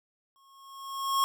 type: tone with exponential growth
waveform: square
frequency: 1089 Hz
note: C#6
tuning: 31 cents flat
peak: -22 dBFS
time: 0.36-1.24 s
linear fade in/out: 0 ms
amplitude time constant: 190 ms
effects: none